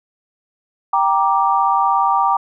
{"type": "chord", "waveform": "sine", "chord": "G minor", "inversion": "none", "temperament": "just", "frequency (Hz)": [784, 940.8, 1176], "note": ["G5", "Bb5", "D6"], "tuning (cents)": [0, 16, 2], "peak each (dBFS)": -17, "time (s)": [0.93, 2.37], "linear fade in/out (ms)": 5, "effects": []}